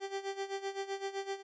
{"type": "tone with tremolo", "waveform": "30% pulse", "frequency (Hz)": 392, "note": "G4", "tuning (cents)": 0, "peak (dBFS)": -31, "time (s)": [0, 1.43], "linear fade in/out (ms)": 50, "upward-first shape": "sine", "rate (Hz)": 7.8, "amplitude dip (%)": 80, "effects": ["resampled to 16000 Hz"]}